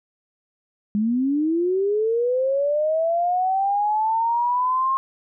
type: linear sweep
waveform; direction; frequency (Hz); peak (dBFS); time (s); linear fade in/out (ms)
sine; up; 202.5 to 1076; -18; 0.95-4.97; 0
effects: none